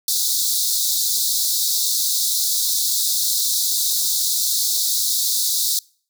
pink high-pass noise, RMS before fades -20 dBFS, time 0.08-5.79 s, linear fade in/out 2 ms, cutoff 3700 Hz, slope 96 dB/octave, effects noise-tail reverb RT60 0.5 s tail -26 dB re dry

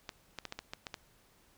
clicks, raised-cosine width 0.2 ms, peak -22 dBFS, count 8, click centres 0.092 / 0.387 / 0.453 / 0.524 / 0.59 / 0.735 / 0.868 / 0.942 s, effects pink hiss -66 dBFS RMS until 1.57 s

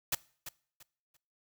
white noise with echo, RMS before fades -30 dBFS, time 0.12-0.15 s, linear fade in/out 5 ms, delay 340 ms, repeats 3, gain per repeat -12 dB, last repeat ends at 1.17 s, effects noise-tail reverb RT60 0.5 s tail -22 dB re dry

